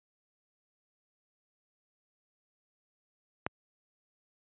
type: click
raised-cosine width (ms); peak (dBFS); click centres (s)
0.5; -15; 3.465
effects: high-pass 80 Hz 12 dB/octave + resampled to 8000 Hz